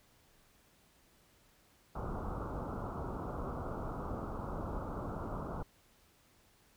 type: low-pass noise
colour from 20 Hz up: pink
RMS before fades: -40 dBFS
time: 1.95-5.63 s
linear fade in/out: 5 ms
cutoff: 1400 Hz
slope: 96 dB/octave
effects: pink hiss -67 dBFS RMS until 6.76 s